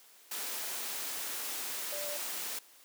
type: tone in noise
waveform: sine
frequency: 587.3 Hz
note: D5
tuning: in tune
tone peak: -40 dBFS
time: 1.92-2.17 s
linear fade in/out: 5 ms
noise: white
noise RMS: -38 dBFS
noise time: 0.31-2.59 s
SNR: -5 dB
effects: white hiss -59 dBFS RMS until 2.84 s + high-pass 300 Hz 12 dB/octave